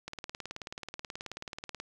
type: click train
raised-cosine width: 0.2 ms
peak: -22 dBFS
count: 33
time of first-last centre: 0.08-1.8 s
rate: 18.6 Hz
effects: 10-bit